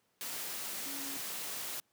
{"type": "tone in noise", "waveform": "sine", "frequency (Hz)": 277.2, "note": "C#4", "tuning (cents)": 0, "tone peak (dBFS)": -46, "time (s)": [0.86, 1.17], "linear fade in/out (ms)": 0, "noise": "white", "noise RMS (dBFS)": -40, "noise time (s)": [0.21, 1.8], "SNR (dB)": -9, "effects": ["pink hiss -75 dBFS RMS until 1.92 s", "high-pass 150 Hz 12 dB/octave"]}